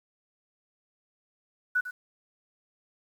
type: tone with echo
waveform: sine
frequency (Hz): 1480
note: F#6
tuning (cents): 0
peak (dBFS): -22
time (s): 1.75-1.81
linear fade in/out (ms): 10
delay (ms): 100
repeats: 1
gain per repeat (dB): -12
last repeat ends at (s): 1.91
effects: 9-bit